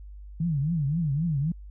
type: tone with vibrato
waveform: sine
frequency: 153.4 Hz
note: D#3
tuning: 24 cents flat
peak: -23 dBFS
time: 0.4-1.52 s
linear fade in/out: 5 ms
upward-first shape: triangle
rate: 3.8 Hz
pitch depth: 250 cents each way
effects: added 50 Hz sine -40 dBFS peak until 1.7 s